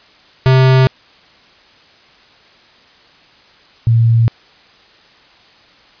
square / sine tone pair in turn, 130.81 / 115.09 Hz, C3 / A#2, 0 / -22 cents, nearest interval major second, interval 222 cents, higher first, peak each -7 dBFS, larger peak neither, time 0.46-0.87 / 3.87-4.28 s, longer neither, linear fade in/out 0 ms, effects white hiss -46 dBFS RMS until 6 s + resampled to 11025 Hz

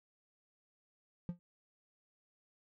triangle tone with exponential decay, 174.61 Hz, F3, in tune, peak -30 dBFS, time 1.29-1.39 s, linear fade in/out 0 ms, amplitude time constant 21 ms, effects none

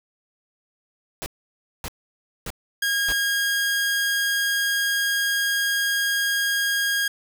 pink noise bursts, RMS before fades -31 dBFS, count 4, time 1.22-3.124 s, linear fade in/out 0 ms, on 41 ms, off 580 ms
sawtooth tone, 1630 Hz, G#6, 33 cents flat, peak -17 dBFS, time 2.82-7.08 s, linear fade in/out 5 ms
effects none

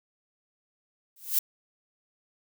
violet noise with exponential growth, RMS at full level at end -20 dBFS, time 1.16-1.39 s, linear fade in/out 5 ms, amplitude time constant 50 ms, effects none

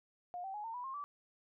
sine tone with pitch steps, 712 / 772 / 837 / 907.5 / 983.9 / 1066.8 / 1156.6 Hz, F5 / G5 / G#5 / A#5 / B5 / C6 / D6, +33 / -27 / +13 / -47 / -7 / +33 / -27 cents, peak -40 dBFS, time 0.34-1.04 s, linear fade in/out 0 ms, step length 100 ms, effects none

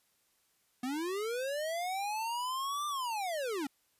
square linear two-way sweep, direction up then down, 242.4 to 1196 to 258.9 Hz, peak -34 dBFS, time 0.83-3.67 s, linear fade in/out 5 ms, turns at 2.87 s, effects white hiss -73 dBFS RMS until 3.99 s + resampled to 32000 Hz

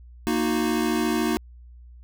square chord, D# minor, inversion second, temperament equal with one note detuned, 233.1 / 311.1 / 364.9 Hz, A#3 / D#4 / F#4, 0 / 0 / -24 cents, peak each -26 / -26 / -28 dBFS, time 0.27-1.37 s, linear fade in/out 0 ms, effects added 60 Hz sine -43 dBFS peak until 2.03 s

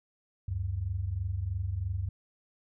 sine tone pair together, 73.42 / 96.49 Hz, D2 / G2, 0 / -27 cents, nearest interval perfect fourth, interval 473 cents, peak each -35 / -31 dBFS, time 0.48-2.09 s, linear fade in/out 5 ms, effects none

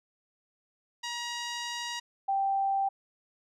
10% pulse / sine tone pair in turn, 952 / 783.6 Hz, A#5 / G5, +36 / -1 cents, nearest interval minor third, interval 337 cents, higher first, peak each -25 dBFS, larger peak neither, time 1.03-2 / 2.28-2.89 s, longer first, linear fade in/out 10 ms, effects resampled to 24000 Hz

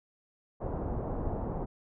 pink low-pass noise, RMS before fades -34 dBFS, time 0.6-1.66 s, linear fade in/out 20 ms, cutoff 880 Hz, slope 24 dB/octave, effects none

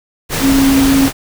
sine tone in noise, 271.8 Hz, C#4, 34 cents flat, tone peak -8 dBFS, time 0.4-1.1 s, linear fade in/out 50 ms, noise pink, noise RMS -17 dBFS, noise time 0.29-1.13 s, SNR +6 dB, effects none

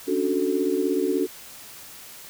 sine chord, D major seventh, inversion third, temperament equal, 277.2 / 293.7 / 370 / 440 Hz, C#4 / D4 / F#4 / A4, 0 / 0 / 0 / 0 cents, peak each -28 / -27 / -24 / -27 dBFS, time 0.07-1.27 s, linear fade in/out 20 ms, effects white hiss -43 dBFS RMS until 2.29 s

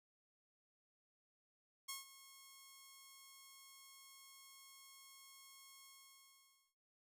5% pulse tone with ADSR envelope, 1087 Hz, C#6, 34 cents flat, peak -31 dBFS, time 1.88-6.75 s, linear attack 14 ms, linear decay 150 ms, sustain -16 dB, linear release 910 ms, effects none

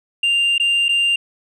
sine tone with dropouts, 2791 Hz, F7, 2 cents flat, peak -11 dBFS, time 0.23-1.16 s, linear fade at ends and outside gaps 5 ms, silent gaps 0.581-0.598 / 0.884-0.89 s, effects tanh soft clip ceiling -13 dBFS

